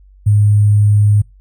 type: tone with sample-and-hold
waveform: sine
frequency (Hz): 103.83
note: G#2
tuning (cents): 0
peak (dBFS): -7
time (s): 0.26-1.22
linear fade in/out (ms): 10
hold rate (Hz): 8820
effects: noise-tail reverb RT60 0.2 s tail -25 dB re dry + added 48 Hz sine -41 dBFS peak until 1.4 s